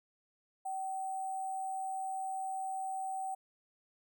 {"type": "tone with sample-and-hold", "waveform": "sine", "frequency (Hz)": 765, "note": "G5", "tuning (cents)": -42, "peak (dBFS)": -35, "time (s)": [0.65, 3.35], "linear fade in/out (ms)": 10, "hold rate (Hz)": 8820, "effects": []}